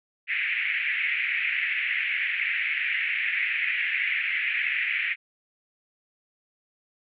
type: band-pass noise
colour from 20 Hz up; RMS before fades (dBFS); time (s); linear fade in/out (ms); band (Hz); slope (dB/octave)
pink; -27; 0.27-5.16; 50; 1900 to 2500; 48
effects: none